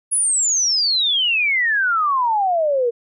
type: exponential sweep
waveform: sine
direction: down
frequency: 10548 to 460 Hz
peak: -15 dBFS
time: 0.11-2.91 s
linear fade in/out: 20 ms
effects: none